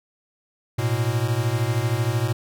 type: beating tone pair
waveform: square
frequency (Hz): 110 / 123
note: A2 / B2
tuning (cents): 0 / -7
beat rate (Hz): 13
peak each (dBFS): -24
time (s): 0.78-2.33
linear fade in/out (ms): 10
effects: none